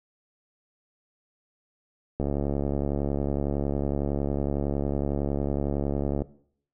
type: click train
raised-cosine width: 2 ms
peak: -14 dBFS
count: 286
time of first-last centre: 2.2-6.22 s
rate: 70.9 Hz
effects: noise-tail reverb RT60 0.6 s tail -18 dB re dry